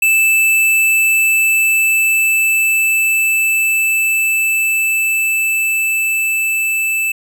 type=tone with level ramp; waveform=square; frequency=2637 Hz; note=E7; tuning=in tune; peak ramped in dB=-10 to -15 dBFS; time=0.02-7.12 s; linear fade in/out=5 ms; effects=none